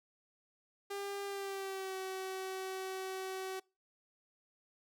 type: tone with pitch glide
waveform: sawtooth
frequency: 399.8 to 378.7 Hz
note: G4 to F#4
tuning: +34 to +40 cents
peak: -35 dBFS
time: 0.9-3.6 s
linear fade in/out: 10 ms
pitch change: -94 cents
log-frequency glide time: 1.25-1.96 s
effects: noise-tail reverb RT60 0.3 s tail -25 dB re dry